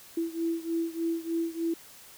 sine beating tone pair, 330.6 / 333.9 Hz, E4 / E4, +5 / +22 cents, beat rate 3.3 Hz, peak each -30 / -32 dBFS, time 0.17-1.74 s, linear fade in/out 5 ms, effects white hiss -51 dBFS RMS until 2.17 s

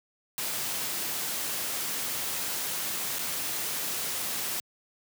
white noise with dropouts, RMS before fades -32 dBFS, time 0.38-4.6 s, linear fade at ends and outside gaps 0 ms, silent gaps 3.185-3.192 s, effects high-pass 100 Hz 12 dB/octave

